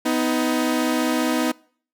sawtooth tone pair together, 250 / 315 Hz, B3 / D#4, +21 / +21 cents, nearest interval major third, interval 400 cents, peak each -18 dBFS, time 0.05-1.52 s, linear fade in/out 10 ms, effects noise-tail reverb RT60 0.5 s tail -24 dB re dry

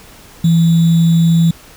sine tone with sample-and-hold, 166.2 Hz, E3, 15 cents sharp, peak -7 dBFS, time 0.44-1.51 s, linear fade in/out 5 ms, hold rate 3675 Hz, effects pink hiss -40 dBFS RMS until 1.76 s

